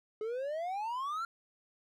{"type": "exponential sweep", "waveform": "triangle", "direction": "up", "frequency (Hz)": [421.6, 1396.9], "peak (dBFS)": -32, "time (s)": [0.21, 1.25], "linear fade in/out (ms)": 2, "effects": []}